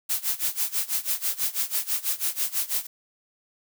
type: noise with tremolo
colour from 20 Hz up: blue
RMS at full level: -24 dBFS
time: 0.09-2.87 s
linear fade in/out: 10 ms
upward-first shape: sine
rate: 6.1 Hz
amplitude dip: 90%
effects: none